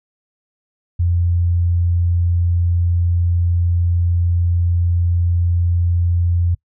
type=tone; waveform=sine; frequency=86.7 Hz; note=F2; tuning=12 cents flat; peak=-13 dBFS; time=0.99-6.55 s; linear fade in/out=10 ms; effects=noise-tail reverb RT60 0.1 s tail -24 dB re dry